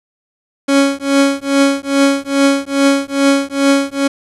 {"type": "tone with tremolo", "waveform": "30% pulse", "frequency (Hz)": 277.2, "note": "C#4", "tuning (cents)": 0, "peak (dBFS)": -4, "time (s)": [0.68, 4.08], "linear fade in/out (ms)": 10, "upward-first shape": "triangle", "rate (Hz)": 2.4, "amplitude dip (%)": 100, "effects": ["resampled to 24000 Hz", "7-bit"]}